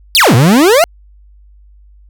40% pulse exponential two-way sweep, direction down then up, 5090 to 110 to 721 Hz, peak -4 dBFS, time 0.15-0.84 s, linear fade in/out 0 ms, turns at 0.35 s, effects added 50 Hz sine -39 dBFS peak until 2.09 s

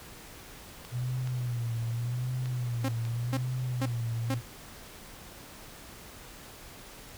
clicks, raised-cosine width 0.2 ms, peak -27 dBFS, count 4, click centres 0.85 / 1.274 / 2.458 / 3.052 s
sine tone with vibrato, 121.1 Hz, B2, 34 cents flat, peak -29 dBFS, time 0.91-4.42 s, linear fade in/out 50 ms, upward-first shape sine, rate 0.85 Hz, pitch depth 87 cents each way
sawtooth tone bursts, 267.3 Hz, C4, 37 cents sharp, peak -25 dBFS, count 4, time 2.84-4.344 s, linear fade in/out 5 ms, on 46 ms, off 440 ms
effects pink hiss -48 dBFS RMS until 7.17 s

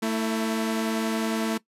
sawtooth tone pair together, 223 / 329 Hz, A3 / E4, +23 / -3 cents, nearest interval perfect fifth, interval 674 cents, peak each -21 / -27 dBFS, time 0.02-1.58 s, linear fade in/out 10 ms, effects noise-tail reverb RT60 0.1 s tail -19 dB re dry + resampled to 32000 Hz

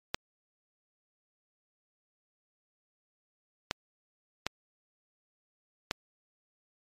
clicks, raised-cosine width 0.2 ms, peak -11 dBFS, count 4, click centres 0.145 / 3.711 / 4.466 / 5.911 s, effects MP3 96 kbps

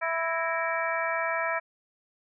harmonic tone with a mistuned harmonic, 329.6 Hz, E4, in tune, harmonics 2 / 3 / 4 / 5 / 6 / 7, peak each -31 / -33 / -33 / -34 / -35 / -34 dBFS, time 0.01-1.6 s, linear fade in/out 20 ms, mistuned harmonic 6, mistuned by -110 cents, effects none

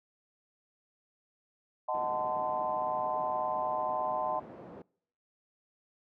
sine chord, D# diminished seventh, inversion none, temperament equal with one note detuned, 622.3 / 740 / 880 / 1029.7 Hz, D#5 / F#5 / A5 / C6, 0 / 0 / 0 / -28 cents, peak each -35 dBFS, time 1.88-4.4 s, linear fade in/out 10 ms
pink band-pass noise, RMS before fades -48 dBFS, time 1.94-4.82 s, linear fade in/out 2 ms, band 220 to 670 Hz, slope 12 dB/octave
effects noise-tail reverb RT60 0.7 s tail -26 dB re dry

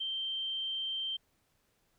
sine tone, 3136 Hz, G7, in tune, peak -33 dBFS, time 0-1.17 s, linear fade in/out 10 ms, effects pink hiss -74 dBFS RMS until 1.98 s

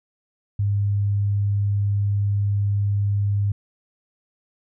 sine tone, 101.3 Hz, G#2, 43 cents flat, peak -18 dBFS, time 0.59-3.52 s, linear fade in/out 5 ms, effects none

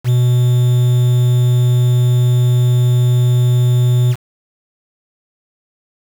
triangle tone with quantisation, 123.47 Hz, B2, in tune, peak -7 dBFS, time 0.04-4.16 s, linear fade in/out 50 ms, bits 5, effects none

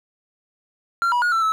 triangle tone with pitch steps, 1377 / 972 / 1442 / 1337 / 1303 Hz, F6 / B5 / F#6 / E6 / E6, -25 / -28 / -45 / +24 / -20 cents, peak -15 dBFS, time 1.02-1.52 s, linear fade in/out 0 ms, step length 100 ms, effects none

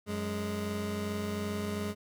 25% pulse tone pair together, 92.52 / 207.7 Hz, F#2 / G#3, 0 / 0 cents, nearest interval octave + major second, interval 1400 cents, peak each -34 / -30 dBFS, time 0.06-1.95 s, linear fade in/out 50 ms, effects none

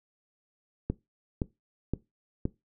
click train, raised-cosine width 3 ms, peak -15 dBFS, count 4, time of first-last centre 0.9-2.454 s, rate 1.93 Hz, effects noise-tail reverb RT60 0.2 s tail -19 dB re dry

